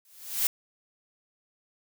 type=noise with exponential growth; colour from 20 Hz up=blue; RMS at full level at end=-22 dBFS; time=0.05-0.47 s; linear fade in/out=2 ms; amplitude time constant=90 ms; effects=none